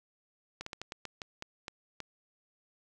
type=slowing click train; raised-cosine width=0.2 ms; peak=-22 dBFS; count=10; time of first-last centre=0.61-2.003 s; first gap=54 ms; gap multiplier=1.25; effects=none